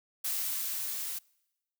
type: noise with level ramp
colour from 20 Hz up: blue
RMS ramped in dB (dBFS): -32 to -37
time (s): 0.24-1.19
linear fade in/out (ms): 10
effects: noise-tail reverb RT60 1.0 s tail -26 dB re dry